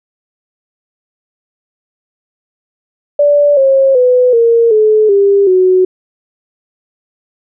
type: tone with pitch steps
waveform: sine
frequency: 581 / 539 / 500 / 463.8 / 430.3 / 399.1 / 370.3 Hz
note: D5 / C#5 / B4 / A#4 / A4 / G4 / F#4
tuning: -19 / -49 / +21 / -9 / -39 / +31 / +1 cents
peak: -5 dBFS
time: 3.19-5.85 s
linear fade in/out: 5 ms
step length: 380 ms
effects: none